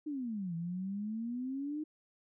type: exponential two-way sweep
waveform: sine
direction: down then up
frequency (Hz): 311.1 to 164.3 to 311.1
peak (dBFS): -35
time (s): 0.06-1.84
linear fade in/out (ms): 10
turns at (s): 0.55
effects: none